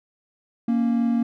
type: tone pair together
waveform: triangle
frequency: 233.1 / 277.5 Hz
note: A#3 / C#4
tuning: 0 / +2 cents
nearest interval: minor third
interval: 302 cents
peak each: -17 / -25 dBFS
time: 0.68-1.23 s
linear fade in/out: 5 ms
effects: none